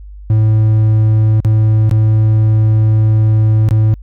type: tone with dropouts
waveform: triangle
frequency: 108.8 Hz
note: A2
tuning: 19 cents flat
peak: -5 dBFS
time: 0.3-3.94 s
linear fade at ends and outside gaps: 0 ms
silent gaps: 1.403-1.448 / 1.895-1.912 / 3.688-3.709 s
effects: added 50 Hz sine -29 dBFS peak until 4.02 s